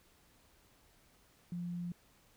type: tone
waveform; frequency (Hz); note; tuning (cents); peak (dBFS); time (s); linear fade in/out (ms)
sine; 174.61; F3; 0; -37; 1.52-1.92; 2
effects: pink hiss -67 dBFS RMS until 2.36 s